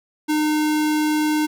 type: tone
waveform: square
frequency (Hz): 304.8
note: D#4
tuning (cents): -36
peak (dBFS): -18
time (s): 0.28-1.47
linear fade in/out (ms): 20
effects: none